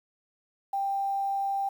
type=tone with quantisation; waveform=sine; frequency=789 Hz; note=G5; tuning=11 cents sharp; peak=-26 dBFS; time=0.73-1.69 s; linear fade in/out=5 ms; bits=9; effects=none